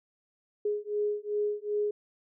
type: beating tone pair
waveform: sine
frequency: 415.3 / 417.9 Hz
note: G#4 / G#4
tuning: 0 / +11 cents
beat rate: 2.6 Hz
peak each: -31 dBFS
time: 0.65-1.91 s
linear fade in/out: 5 ms
effects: none